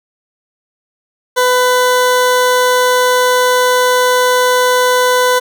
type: tone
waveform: 20% pulse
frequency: 500 Hz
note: B4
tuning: 21 cents sharp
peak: -4 dBFS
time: 1.36-5.4 s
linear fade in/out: 20 ms
effects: none